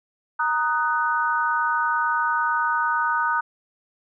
sine chord, D# minor, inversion second, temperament just, 933.4 / 1244.5 / 1493.4 Hz, A#5 / D#6 / F#6, +2 / 0 / +16 cents, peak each -24 dBFS, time 0.39-3.41 s, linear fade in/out 10 ms, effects none

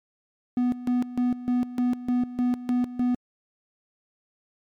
triangle tone with tremolo, 246.9 Hz, B3, in tune, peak -18 dBFS, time 0.57-3.15 s, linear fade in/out 2 ms, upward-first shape square, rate 3.3 Hz, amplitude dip 80%, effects MP3 96 kbps

